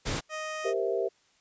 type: noise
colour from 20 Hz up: pink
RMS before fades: -31 dBFS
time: 0.05-0.21 s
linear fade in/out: 20 ms
type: tone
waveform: 15% pulse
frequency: 622.3 Hz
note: D#5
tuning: in tune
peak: -27 dBFS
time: 0.29-0.74 s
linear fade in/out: 50 ms
type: chord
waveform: sine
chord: C dominant seventh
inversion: second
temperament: equal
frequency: 392 / 466.2 / 523.3 / 659.3 Hz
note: G4 / Bb4 / C5 / E5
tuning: 0 / 0 / 0 / 0 cents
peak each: -30 / -31 / -34 / -33 dBFS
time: 0.64-1.09 s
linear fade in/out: 20 ms
effects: white hiss -66 dBFS RMS until 1.4 s + resampled to 16000 Hz